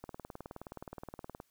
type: click train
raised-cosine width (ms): 1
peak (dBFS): -29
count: 27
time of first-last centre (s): 0.04-1.401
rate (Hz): 19.1
effects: white hiss -74 dBFS RMS until 1.5 s